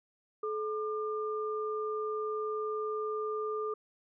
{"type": "tone pair together", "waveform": "sine", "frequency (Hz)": [430.2, 1200], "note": ["A4", "D6"], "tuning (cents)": [-39, 37], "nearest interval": "octave + tritone", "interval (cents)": 1776, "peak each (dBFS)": [-33, -37], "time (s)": [0.43, 3.74], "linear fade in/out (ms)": 5, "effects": []}